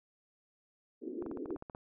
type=band-pass noise; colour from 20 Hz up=pink; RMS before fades=-41 dBFS; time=1.01-1.57 s; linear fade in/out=20 ms; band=270 to 420 Hz; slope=48 dB/octave
type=clicks; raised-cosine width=1 ms; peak=-31 dBFS; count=10; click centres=1.224 / 1.263 / 1.314 / 1.373 / 1.458 / 1.506 / 1.562 / 1.624 / 1.698 / 1.749 s
effects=none